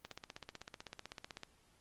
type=click train; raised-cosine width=0.2 ms; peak=-28 dBFS; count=23; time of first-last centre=0.05-1.434 s; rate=15.9 Hz; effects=pink hiss -70 dBFS RMS until 1.8 s + Opus 24 kbps